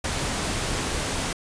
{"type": "noise", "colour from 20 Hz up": "pink", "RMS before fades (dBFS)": -27, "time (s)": [0.04, 1.33], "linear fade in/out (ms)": 5, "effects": ["resampled to 22050 Hz"]}